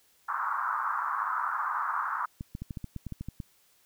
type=band-pass noise; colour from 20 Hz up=pink; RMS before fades=-31 dBFS; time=0.28-2.26 s; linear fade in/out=10 ms; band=990 to 1400 Hz; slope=48 dB/octave
type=clicks; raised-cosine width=5 ms; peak=-24 dBFS; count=12; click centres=2.409 / 2.551 / 2.62 / 2.708 / 2.772 / 2.843 / 2.963 / 3.067 / 3.123 / 3.21 / 3.286 / 3.402 s
effects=white hiss -65 dBFS RMS until 3.85 s